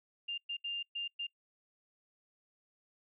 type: tone bursts at uneven times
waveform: sine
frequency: 2800 Hz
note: F7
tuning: 4 cents sharp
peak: -35 dBFS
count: 5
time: 0.28-0.38 / 0.49-0.57 / 0.64-0.83 / 0.95-1.08 / 1.19-1.27 s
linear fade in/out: 10 ms
effects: noise-tail reverb RT60 0.1 s tail -25 dB re dry